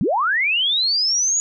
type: linear sweep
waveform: sine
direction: up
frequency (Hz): 138.59 to 6850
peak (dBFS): -16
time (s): 0.01-1.4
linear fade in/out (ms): 0
effects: none